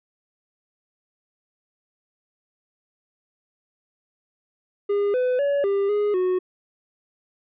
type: tone with pitch steps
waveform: triangle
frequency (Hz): 406.2 / 503 / 567 / 397.8 / 414.5 / 367.1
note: G#4 / B4 / C#5 / G4 / G#4 / F#4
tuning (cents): -38 / +32 / +39 / +25 / -3 / -14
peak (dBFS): -17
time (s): 4.89-6.39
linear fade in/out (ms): 10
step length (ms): 250
effects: resampled to 8000 Hz